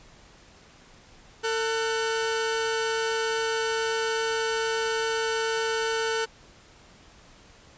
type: tone pair together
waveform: sawtooth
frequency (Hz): 449.4 / 1490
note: A4 / F#6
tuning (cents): +37 / +12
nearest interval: octave + major sixth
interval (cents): 2075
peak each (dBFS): -22 / -27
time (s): 1.43-6.26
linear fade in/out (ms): 20
effects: pink hiss -53 dBFS RMS until 7.77 s + resampled to 16000 Hz